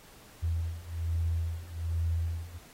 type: beating tone pair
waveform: sine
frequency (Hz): 82.41 / 83.61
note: E2 / E2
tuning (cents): 0 / +25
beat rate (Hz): 1.2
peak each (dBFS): -33 / -31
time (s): 0.42-2.59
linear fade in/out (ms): 20
effects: pink hiss -55 dBFS RMS until 2.73 s + AAC 48 kbps